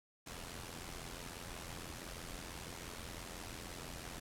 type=noise with amplitude modulation; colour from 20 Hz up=pink; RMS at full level=-44 dBFS; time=0.26-4.2 s; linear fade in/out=10 ms; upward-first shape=sine; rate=86 Hz; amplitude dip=70%; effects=low-pass 12000 Hz 12 dB/octave